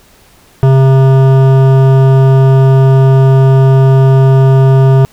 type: tone with hard clipping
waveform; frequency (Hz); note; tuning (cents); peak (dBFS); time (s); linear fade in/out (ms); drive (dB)
triangle; 133.5; C3; +35; -5; 0.63-5.05; 0; 18
effects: pink hiss -44 dBFS RMS until 5.12 s